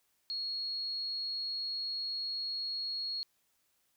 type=tone; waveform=sine; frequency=4312 Hz; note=C#8; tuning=49 cents flat; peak=-34 dBFS; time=0.3-3.23 s; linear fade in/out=0 ms; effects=white hiss -75 dBFS RMS until 3.96 s